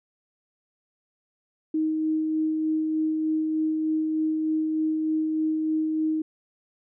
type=tone with tremolo; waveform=sine; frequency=313.6 Hz; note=D#4; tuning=14 cents sharp; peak=-21 dBFS; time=1.74-6.22 s; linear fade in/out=5 ms; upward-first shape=sine; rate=3.3 Hz; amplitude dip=25%; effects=none